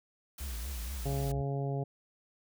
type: noise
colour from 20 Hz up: white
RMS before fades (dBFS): -46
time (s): 0.38-1.32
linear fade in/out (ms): 5
type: tone with vibrato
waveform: triangle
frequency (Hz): 61.74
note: B1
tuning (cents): 0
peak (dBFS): -34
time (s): 0.4-1.42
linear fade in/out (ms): 10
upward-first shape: triangle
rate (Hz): 4.2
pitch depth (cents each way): 260
type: harmonic tone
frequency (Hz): 138.59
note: C#3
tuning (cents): 0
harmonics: 1 / 2 / 3 / 4 / 5 / 6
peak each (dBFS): -32 / -43 / -39 / -44 / -42 / -50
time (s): 1.05-1.84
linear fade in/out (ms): 10
effects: none